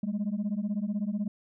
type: beating tone pair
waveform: sine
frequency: 198.7 / 214.7 Hz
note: G3 / A3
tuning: +24 / -42 cents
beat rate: 16 Hz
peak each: -29 dBFS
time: 0.03-1.28 s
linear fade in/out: 5 ms
effects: tanh soft clip ceiling -25 dBFS